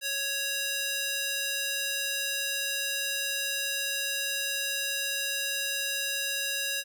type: tone with high-pass filter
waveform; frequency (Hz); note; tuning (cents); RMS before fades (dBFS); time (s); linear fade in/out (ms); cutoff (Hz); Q
square; 554.4; C#5; 0; -31; 0.01-6.84; 50; 2300; 0.81
effects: none